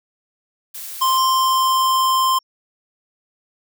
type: noise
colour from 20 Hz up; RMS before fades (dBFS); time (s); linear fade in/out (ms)
blue; -32; 0.74-1.18; 10
type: tone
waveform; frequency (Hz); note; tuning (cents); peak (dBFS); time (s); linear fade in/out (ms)
square; 1046.5; C6; 0; -15; 1.01-2.39; 10
type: tone with exponential decay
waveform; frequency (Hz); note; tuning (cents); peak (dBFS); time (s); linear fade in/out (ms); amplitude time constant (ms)
sine; 5520; F8; -21; -24; 1.18-2.43; 1; 270
effects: none